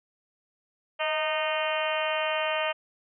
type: harmonic tone with a mistuned harmonic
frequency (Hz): 308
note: D#4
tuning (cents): -17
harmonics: 2 / 3 / 4 / 5 / 6 / 7 / 8 / 9 / 10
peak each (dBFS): -29 / -34 / -34 / -38 / -36 / -38 / -36 / -35 / -36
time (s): 0.99-2.73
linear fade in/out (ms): 20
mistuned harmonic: 2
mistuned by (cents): +30
effects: none